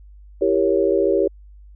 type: chord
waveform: sine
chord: E diminished seventh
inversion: none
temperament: equal with one note detuned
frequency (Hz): 331.7 / 392 / 466.2 / 554.4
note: E4 / G4 / Bb4 / Db5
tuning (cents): +11 / 0 / 0 / 0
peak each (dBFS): -22 / -18 / -22 / -21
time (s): 0.41-1.28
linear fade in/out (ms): 10
effects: added 50 Hz sine -41 dBFS peak until 1.75 s